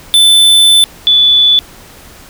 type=tone pair in turn; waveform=square / sine; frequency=3520 / 3468 Hz; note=A7 / A7; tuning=0 / -26 cents; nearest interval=unison; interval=26 cents; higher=first; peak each=-4 dBFS; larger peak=neither; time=0.14-0.84 / 1.07-1.59 s; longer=first; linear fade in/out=0 ms; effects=pink hiss -36 dBFS RMS until 2.29 s